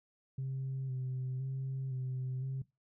sine tone with vibrato, 131.1 Hz, C3, 4 cents sharp, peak -33 dBFS, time 0.38-2.62 s, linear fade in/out 5 ms, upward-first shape square, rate 0.98 Hz, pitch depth 28 cents each way, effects noise-tail reverb RT60 0.2 s tail -19 dB re dry + tanh soft clip ceiling -32 dBFS

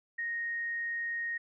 sine tone, 1864.7 Hz, A#6, in tune, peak -32 dBFS, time 0.18-1.38 s, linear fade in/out 10 ms, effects none

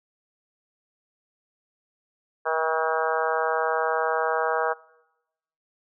harmonic tone, 160 Hz, D#3, 49 cents sharp, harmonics 3 / 4 / 5 / 6 / 7 / 8 / 9 / 10, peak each -28 / -29 / -30 / -31 / -31 / -32 / -33 / -33 dBFS, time 2.45-4.74 s, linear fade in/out 20 ms, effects noise-tail reverb RT60 0.9 s tail -21 dB re dry

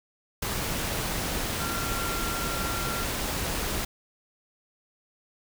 sine tone in noise, 1375 Hz, F6, 27 cents flat, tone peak -34 dBFS, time 1.6-3.04 s, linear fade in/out 5 ms, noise pink, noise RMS -30 dBFS, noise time 0.42-3.85 s, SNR -7 dB, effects none

